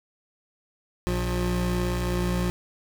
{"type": "tone pair together", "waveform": "25% pulse", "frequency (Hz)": [59.05, 178.5], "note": ["A#1", "F3"], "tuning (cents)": [23, 38], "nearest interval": "octave + perfect fifth", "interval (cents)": 1915, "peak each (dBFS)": -23, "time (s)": [1.07, 2.5], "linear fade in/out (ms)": 0, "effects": ["9-bit"]}